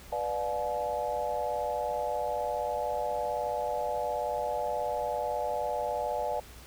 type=chord; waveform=sine; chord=B diminished seventh; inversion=none; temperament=just; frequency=493.9 / 592.7 / 711.2 / 853.4 Hz; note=B4 / D5 / F5 / Ab5; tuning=0 / +16 / +31 / +47 cents; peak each=-36 / -33 / -35 / -34 dBFS; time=0.12-6.4 s; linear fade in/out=5 ms; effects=added 60 Hz sine -51 dBFS peak until 6.66 s + pink hiss -51 dBFS RMS until 6.66 s